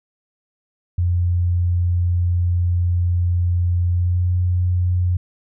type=tone with pitch glide; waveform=sine; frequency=88 to 89.64 Hz; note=F2 to F2; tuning=+14 to +46 cents; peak=-15 dBFS; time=0.98-5.17 s; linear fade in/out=5 ms; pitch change=+32 cents; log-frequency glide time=3.91-4.27 s; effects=none